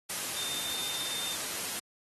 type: tone in noise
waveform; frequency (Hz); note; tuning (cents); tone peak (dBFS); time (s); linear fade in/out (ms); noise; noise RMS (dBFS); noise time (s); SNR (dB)
sine; 3613; A7; +45; -37; 0.36-1.35; 10; white; -35; 0.09-1.8; -5
effects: high-pass 100 Hz 12 dB/octave + AAC 32 kbps